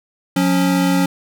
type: tone pair together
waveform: square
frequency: 179.6 / 277.2 Hz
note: F3 / C#4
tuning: +49 / 0 cents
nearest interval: minor sixth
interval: 751 cents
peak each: -17 dBFS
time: 0.36-1.06 s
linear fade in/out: 5 ms
effects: none